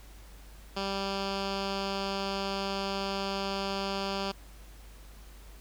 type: tone with low-pass filter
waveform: 10% pulse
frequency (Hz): 196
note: G3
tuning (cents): 0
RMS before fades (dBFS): -33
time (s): 0.76-4.32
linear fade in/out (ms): 10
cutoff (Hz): 4500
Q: 2.8
effects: added 50 Hz sine -48 dBFS peak until 5.6 s + pink hiss -56 dBFS RMS until 5.6 s